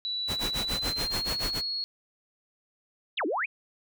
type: tone with pitch glide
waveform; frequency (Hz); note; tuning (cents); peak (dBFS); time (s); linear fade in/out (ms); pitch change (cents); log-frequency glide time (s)
sine; 3944 to 4326; B7 to C#8; -3 to -43; -29; 0.05-1.84; 0; +160; 0.64-1.3
type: noise with tremolo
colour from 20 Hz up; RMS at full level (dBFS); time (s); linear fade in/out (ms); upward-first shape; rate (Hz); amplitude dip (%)
pink; -31; 0.27-1.62; 50; sine; 7; 95
type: exponential two-way sweep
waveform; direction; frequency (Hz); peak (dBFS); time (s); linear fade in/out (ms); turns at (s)
sine; down then up; 4160 to 277.2 to 2688; -26; 3.17-3.46; 10; 3.26
effects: none